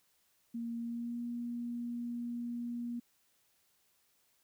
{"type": "tone with pitch glide", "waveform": "sine", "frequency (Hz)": [233.1, 238.5], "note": ["A#3", "A#3"], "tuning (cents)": [0, 40], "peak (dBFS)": -36, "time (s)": [0.54, 3], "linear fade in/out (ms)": 10, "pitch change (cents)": 40, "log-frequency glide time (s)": [0.78, 1.21], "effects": ["white hiss -73 dBFS RMS until 4.43 s"]}